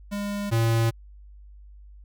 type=tone pair in turn; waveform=square; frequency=203.3 / 114.3 Hz; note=G#3 / A#2; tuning=-37 / -34 cents; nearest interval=minor seventh; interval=997 cents; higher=first; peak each=-28 / -20 dBFS; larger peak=second; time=0.11-0.51 / 0.51-0.91 s; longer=neither; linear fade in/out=20 ms; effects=added 50 Hz sine -44 dBFS peak until 2.04 s